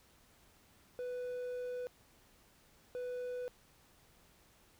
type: tone bursts at uneven times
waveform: triangle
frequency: 495.7 Hz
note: B4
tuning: 6 cents sharp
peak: -36 dBFS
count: 2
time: 0.99-1.87 / 2.95-3.48 s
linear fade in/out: 0 ms
effects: pink hiss -66 dBFS RMS until 4.79 s